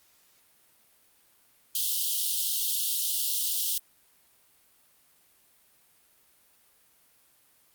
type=high-pass noise; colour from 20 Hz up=white; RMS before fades=-28 dBFS; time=1.75-3.78 s; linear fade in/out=2 ms; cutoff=2900 Hz; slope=96 dB/octave; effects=white hiss -63 dBFS RMS until 7.74 s + Opus 48 kbps